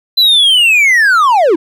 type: linear sweep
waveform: triangle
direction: down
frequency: 4057 to 293.7 Hz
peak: -4 dBFS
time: 0.17-1.56 s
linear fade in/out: 10 ms
effects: none